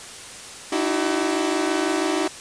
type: tone cluster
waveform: sawtooth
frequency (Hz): 302.6 / 328.7 / 377.9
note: D#4 / E4 / F#4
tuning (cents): -48 / -5 / +37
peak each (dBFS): -21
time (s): 0.72-2.28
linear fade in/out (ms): 5
effects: white hiss -38 dBFS RMS until 2.4 s + resampled to 22050 Hz